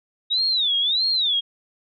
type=tone with vibrato; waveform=sine; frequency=3729 Hz; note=A#7; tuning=in tune; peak=-18 dBFS; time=0.3-1.41 s; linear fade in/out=20 ms; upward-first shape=sine; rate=1.6 Hz; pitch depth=230 cents each way; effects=none